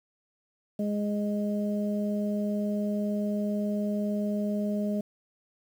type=harmonic tone; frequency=207 Hz; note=G#3; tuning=5 cents flat; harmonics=1 / 2 / 3; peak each=-27 / -37 / -34 dBFS; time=0.79-5.01 s; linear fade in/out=5 ms; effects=9-bit